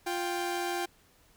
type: tone pair together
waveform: sawtooth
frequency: 349.9 / 785.5 Hz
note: F4 / G5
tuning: +3 / +3 cents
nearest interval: octave + major second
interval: 1400 cents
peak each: -29 / -30 dBFS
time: 0.06-0.86 s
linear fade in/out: 10 ms
effects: pink hiss -63 dBFS RMS until 1.36 s